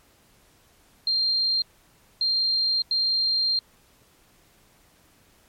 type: tone bursts at uneven times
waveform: sine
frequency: 4186 Hz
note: C8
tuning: in tune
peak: -20 dBFS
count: 3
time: 1.07-1.62 / 2.21-2.82 / 2.91-3.59 s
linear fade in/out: 2 ms
effects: pink hiss -59 dBFS RMS until 5.48 s + MP3 64 kbps